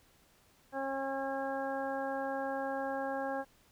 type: harmonic tone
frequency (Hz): 271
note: C#4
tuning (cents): -39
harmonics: 1 / 2 / 3 / 4 / 5 / 6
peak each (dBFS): -41 / -37 / -38 / -46 / -49 / -43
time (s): 0.72-3.45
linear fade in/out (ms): 50
effects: pink hiss -66 dBFS RMS until 3.71 s